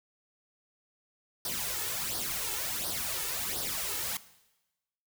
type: noise with flanger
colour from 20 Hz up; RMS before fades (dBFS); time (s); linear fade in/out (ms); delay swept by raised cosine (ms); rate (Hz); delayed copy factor
white; -34; 1.45-4.17; 2; 0.2 to 2.3; 1.4; +0.7
effects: noise-tail reverb RT60 1.0 s tail -17 dB re dry